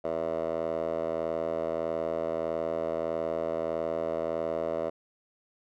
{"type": "tone with band-pass filter", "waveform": "10% pulse", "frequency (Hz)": 81.6, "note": "E2", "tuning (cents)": -17, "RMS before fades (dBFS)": -31, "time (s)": [0.04, 4.9], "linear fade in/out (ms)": 10, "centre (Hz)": 630, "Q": 4.9, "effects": []}